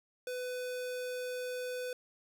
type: tone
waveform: square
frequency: 500 Hz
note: B4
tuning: 21 cents sharp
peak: -37 dBFS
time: 0.27-1.93 s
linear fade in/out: 2 ms
effects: none